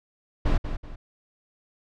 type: noise with echo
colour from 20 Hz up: brown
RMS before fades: -20 dBFS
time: 0.45-0.58 s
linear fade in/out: 10 ms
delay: 190 ms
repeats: 2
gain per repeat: -9 dB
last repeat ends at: 0.96 s
effects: low-pass 4000 Hz 12 dB/octave